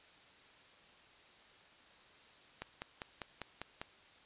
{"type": "click train", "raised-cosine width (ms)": 0.3, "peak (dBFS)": -25, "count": 7, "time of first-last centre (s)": [2.62, 3.815], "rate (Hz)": 5.02, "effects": ["white hiss -61 dBFS RMS until 4.25 s", "resampled to 8000 Hz"]}